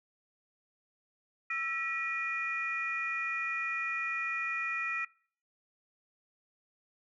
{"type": "tone cluster", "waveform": "sine", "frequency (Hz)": [1327, 1925, 2438], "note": ["E6", "B6", "D#7"], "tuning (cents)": [11, -45, -36], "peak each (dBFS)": [-37, -35, -34], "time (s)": [1.5, 5.05], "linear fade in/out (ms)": 5, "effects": ["noise-tail reverb RT60 0.5 s tail -23 dB re dry", "tanh soft clip ceiling -22 dBFS"]}